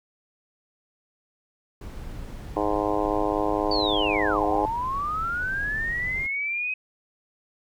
brown noise, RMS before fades -36 dBFS, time 1.81-6.27 s, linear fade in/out 5 ms
harmonic tone, 103.83 Hz, G#2, in tune, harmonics 3 / 4 / 5 / 6 / 7 / 8 / 9 / 10, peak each -28 / -29 / -30 / -31 / -31 / -32 / -33 / -33 dBFS, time 2.56-4.66 s, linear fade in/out 5 ms
sine linear two-way sweep, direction down then up, 4600 to 698.5 to 2541 Hz, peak -25 dBFS, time 3.71-6.74 s, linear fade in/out 5 ms, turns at 4.45 s
effects none

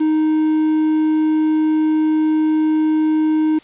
triangle tone with quantisation, 311.1 Hz, D#4, in tune, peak -11 dBFS, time 0-3.59 s, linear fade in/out 10 ms, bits 6, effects white hiss -47 dBFS RMS until 3.63 s + resampled to 8000 Hz

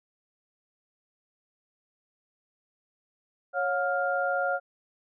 sine tone cluster, 553 / 719 / 1402 Hz, C#5 / F#5 / F6, -4 / -50 / +6 cents, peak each -29 dBFS, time 3.53-4.6 s, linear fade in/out 50 ms, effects none

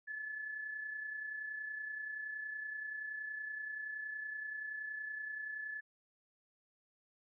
sine tone with amplitude modulation, 1725 Hz, A6, 35 cents flat, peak -38 dBFS, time 0.07-5.81 s, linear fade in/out 20 ms, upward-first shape sine, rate 30.6 Hz, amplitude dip 45%, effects none

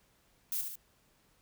violet noise with echo, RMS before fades -34 dBFS, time 0.52-0.61 s, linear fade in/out 2 ms, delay 73 ms, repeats 2, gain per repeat -5 dB, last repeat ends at 0.756 s, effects pink hiss -69 dBFS RMS until 1.41 s

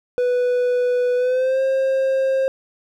triangle tone with pitch glide, 493.9 to 532.4 Hz, B4 to C5, 0 to +30 cents, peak -14 dBFS, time 0.18-2.48 s, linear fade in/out 0 ms, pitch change +130 cents, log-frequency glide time 1.16-1.61 s, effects none

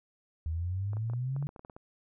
sine exponential sweep, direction up, 77.6 to 146.83 Hz, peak -30 dBFS, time 0.46-1.47 s, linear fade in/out 0 ms
clicks, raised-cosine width 1 ms, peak -33 dBFS, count 12, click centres 0.933 / 0.969 / 1.099 / 1.135 / 1.364 / 1.426 / 1.491 / 1.562 / 1.594 / 1.649 / 1.698 / 1.765 s
effects none

